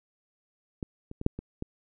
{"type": "clicks", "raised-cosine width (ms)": 3, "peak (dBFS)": [-20, -27, -23, -8, -23, -20], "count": 6, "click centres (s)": [0.828, 1.114, 1.214, 1.264, 1.39, 1.624], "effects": []}